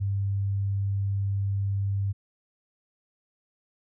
sine tone, 99 Hz, G2, 18 cents sharp, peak -24 dBFS, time 0-2.13 s, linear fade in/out 20 ms, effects none

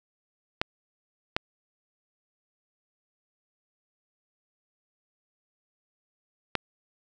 clicks, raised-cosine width 0.3 ms, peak -8 dBFS, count 3, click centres 0.615 / 1.365 / 6.553 s, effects none

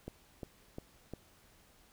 click train, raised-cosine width 2 ms, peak -28 dBFS, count 4, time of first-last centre 0.08-1.136 s, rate 2.84 Hz, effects pink hiss -64 dBFS RMS until 1.92 s

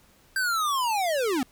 square linear sweep, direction down, 1581 to 238.4 Hz, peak -24 dBFS, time 0.36-1.43 s, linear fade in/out 2 ms, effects pink hiss -59 dBFS RMS until 1.51 s

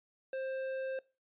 triangle tone with tanh clipping, 528 Hz, C5, 16 cents sharp, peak -37 dBFS, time 0.33-0.99 s, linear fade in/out 2 ms, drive 15 dB, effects noise-tail reverb RT60 0.3 s tail -22 dB re dry + resampled to 8000 Hz

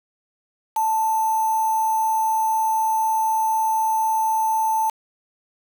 sine tone with quantisation, 882 Hz, A5, 4 cents sharp, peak -18 dBFS, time 0.76-4.9 s, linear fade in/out 5 ms, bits 5, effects none

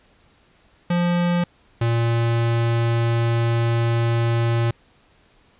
square tone pair in turn, 174.61 / 116.54 Hz, F3 / A#2, 0 / 0 cents, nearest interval perfect fifth, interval 700 cents, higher first, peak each -18 dBFS, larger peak neither, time 0.9-1.44 / 1.81-4.71 s, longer second, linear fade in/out 5 ms, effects pink hiss -57 dBFS RMS until 5.59 s + resampled to 8000 Hz

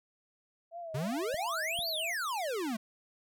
sine tone with vibrato, 659.3 Hz, E5, in tune, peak -39 dBFS, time 0.71-2.15 s, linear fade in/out 50 ms, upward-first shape triangle, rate 3 Hz, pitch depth 110 cents each way
square exponential two-way sweep, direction up then down, 123.8 to 4699 to 207.3 Hz, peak -33 dBFS, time 0.94-2.77 s, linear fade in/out 10 ms, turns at 1.88 s
clicks, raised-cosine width 5 ms, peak -35 dBFS, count 2, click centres 1.343 / 1.79 s
effects none

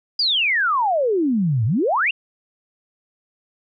sine exponential two-way sweep, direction down then up, 4978 to 102.9 to 2915 Hz, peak -16 dBFS, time 0.19-2.11 s, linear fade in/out 5 ms, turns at 1.65 s, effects none

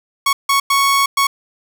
sawtooth tone bursts at uneven times, 1108.7 Hz, C#6, in tune, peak -8 dBFS, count 4, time 0.26-0.33 / 0.49-0.6 / 0.7-1.06 / 1.17-1.27 s, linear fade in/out 5 ms, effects none

